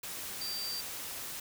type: tone in noise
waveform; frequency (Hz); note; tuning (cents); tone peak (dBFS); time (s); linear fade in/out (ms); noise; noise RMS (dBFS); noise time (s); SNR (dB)
sine; 4684; D8; -5; -36; 0.41-0.81; 5; white; -41; 0.03-1.4; +2
effects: none